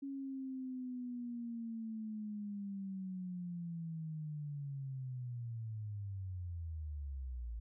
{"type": "linear sweep", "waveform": "sine", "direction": "down", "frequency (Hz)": [277.2, 54.7], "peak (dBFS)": -40, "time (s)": [0.02, 7.6], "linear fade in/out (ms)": 10, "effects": []}